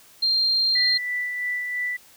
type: tone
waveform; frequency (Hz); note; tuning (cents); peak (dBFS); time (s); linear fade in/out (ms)
sine; 4186; C8; 0; -18; 0.22-0.98; 10
type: tone with tremolo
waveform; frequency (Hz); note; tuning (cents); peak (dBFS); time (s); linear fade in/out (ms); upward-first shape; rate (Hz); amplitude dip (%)
sine; 1975.5; B6; 0; -23; 0.75-1.97; 10; sine; 3; 35
effects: white hiss -52 dBFS RMS until 2.16 s